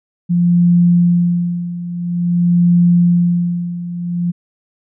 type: tone with tremolo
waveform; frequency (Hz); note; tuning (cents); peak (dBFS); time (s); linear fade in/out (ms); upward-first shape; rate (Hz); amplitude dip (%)
sine; 174.2; F3; -4; -7; 0.29-4.32; 20; sine; 0.49; 80
effects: none